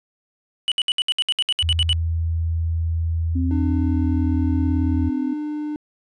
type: tone bursts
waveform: triangle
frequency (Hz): 2960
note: F#7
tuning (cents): 0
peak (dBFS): -15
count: 13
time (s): 0.68-1.929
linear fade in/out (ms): 0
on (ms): 37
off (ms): 64
type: tone with pitch glide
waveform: sine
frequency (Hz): 82.41 to 83.27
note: E2 to E2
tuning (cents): 0 to +18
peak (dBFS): -19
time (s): 1.62-5.1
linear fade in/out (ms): 20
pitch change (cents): +18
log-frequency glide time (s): 3.26-3.71
type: tone with vibrato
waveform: sine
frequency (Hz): 261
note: C4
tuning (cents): -4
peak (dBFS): -22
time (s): 3.35-5.34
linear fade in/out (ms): 10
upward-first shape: sine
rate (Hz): 0.94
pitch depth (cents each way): 8
type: tone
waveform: triangle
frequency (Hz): 300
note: D4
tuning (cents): +37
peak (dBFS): -22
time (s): 3.51-5.76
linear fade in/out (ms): 0
effects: resampled to 22050 Hz